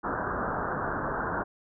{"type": "low-pass noise", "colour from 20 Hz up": "white", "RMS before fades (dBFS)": -31, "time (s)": [0.03, 1.44], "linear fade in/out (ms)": 20, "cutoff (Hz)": 1600, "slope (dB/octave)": 96, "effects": []}